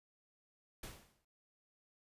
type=noise with exponential decay; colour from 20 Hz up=pink; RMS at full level=-45 dBFS; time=0.83-1.25 s; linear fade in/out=5 ms; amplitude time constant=90 ms; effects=resampled to 32000 Hz